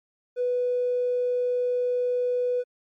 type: tone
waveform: triangle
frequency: 493.9 Hz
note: B4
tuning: in tune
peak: -18 dBFS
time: 0.36-2.64 s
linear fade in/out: 50 ms
effects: tanh soft clip ceiling -20 dBFS + MP3 48 kbps